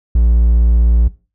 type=tone; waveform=triangle; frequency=57.9 Hz; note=A#1; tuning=11 cents flat; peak=-6 dBFS; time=0.15-1.08 s; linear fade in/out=5 ms; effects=noise-tail reverb RT60 0.3 s tail -17 dB re dry